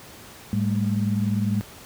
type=tone cluster; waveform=sine; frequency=107.7 / 198.5 / 218.5 Hz; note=A2 / G3 / A3; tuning=-37 / +22 / -12 cents; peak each=-24 / -24 / -27 dBFS; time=0.53-1.61 s; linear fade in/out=0 ms; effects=pink hiss -44 dBFS RMS until 1.85 s + high-pass 60 Hz 12 dB/octave